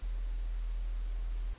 sine tone, 41.2 Hz, E1, in tune, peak -32 dBFS, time 0.02-1.54 s, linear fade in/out 10 ms, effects pink hiss -57 dBFS RMS until 1.58 s + resampled to 8000 Hz

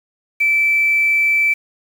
sine tone with quantisation, 2323 Hz, D7, 20 cents flat, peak -12 dBFS, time 0.4-1.54 s, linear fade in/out 10 ms, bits 6, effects none

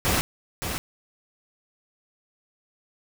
pink noise with echo, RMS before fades -23 dBFS, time 0.05-0.21 s, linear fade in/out 0 ms, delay 570 ms, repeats 1, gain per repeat -7 dB, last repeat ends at 0.78 s, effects none

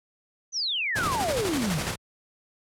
sine exponential sweep, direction down, 6272 to 130.81 Hz, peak -25 dBFS, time 0.52-1.82 s, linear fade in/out 50 ms
pink noise with tremolo, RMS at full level -28 dBFS, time 0.95-1.96 s, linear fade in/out 20 ms, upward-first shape square, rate 12 Hz, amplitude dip 40%
effects high-pass 60 Hz 12 dB/octave + low-pass 11000 Hz 12 dB/octave

